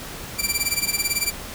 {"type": "tone with tremolo", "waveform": "10% pulse", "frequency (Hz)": 2349, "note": "D7", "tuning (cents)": 0, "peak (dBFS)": -9, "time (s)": [0.38, 1.32], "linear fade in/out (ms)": 20, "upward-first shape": "sine", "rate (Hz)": 18, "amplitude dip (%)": 85, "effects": ["pink hiss -35 dBFS RMS until 1.54 s"]}